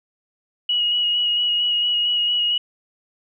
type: tone with vibrato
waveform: sine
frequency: 2904 Hz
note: F#7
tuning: 33 cents flat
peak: -17 dBFS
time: 0.69-2.58 s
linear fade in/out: 5 ms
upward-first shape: square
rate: 4.4 Hz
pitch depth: 14 cents each way
effects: none